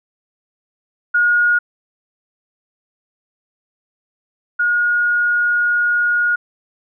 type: tone pair in turn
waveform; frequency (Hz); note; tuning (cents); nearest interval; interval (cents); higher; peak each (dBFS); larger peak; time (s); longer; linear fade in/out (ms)
sine; 1438 / 1438; F#6 / F#6; -50 / -50; unison; 0; neither; -11 / -13; first; 1.14-1.59 / 4.59-6.36; second; 10
effects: none